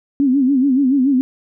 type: tone with vibrato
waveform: sine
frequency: 267.8 Hz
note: C4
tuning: 40 cents sharp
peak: -11 dBFS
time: 0.2-1.21 s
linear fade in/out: 0 ms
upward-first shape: sine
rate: 7 Hz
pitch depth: 120 cents each way
effects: none